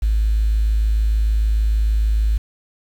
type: tone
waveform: triangle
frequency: 53.3 Hz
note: G#1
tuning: 46 cents sharp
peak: -10 dBFS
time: 0.02-2.38 s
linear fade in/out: 10 ms
effects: tanh soft clip ceiling -12 dBFS + 7-bit